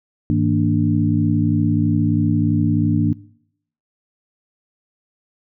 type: tone cluster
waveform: sine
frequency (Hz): 102.8 / 159.9 / 232 / 295.1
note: G#2 / D#3 / A#3 / D4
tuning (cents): -17 / +48 / -8 / +8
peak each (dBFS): -20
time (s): 0.3-3.13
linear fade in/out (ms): 0
effects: noise-tail reverb RT60 0.7 s tail -21 dB re dry